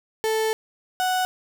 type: tone pair in turn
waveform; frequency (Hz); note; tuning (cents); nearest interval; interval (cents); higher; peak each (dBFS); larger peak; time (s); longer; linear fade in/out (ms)
35% pulse; 440 / 740; A4 / F#5; 0 / 0; major sixth; 900; second; -19; neither; 0.24-0.53 / 1-1.25; first; 0
effects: none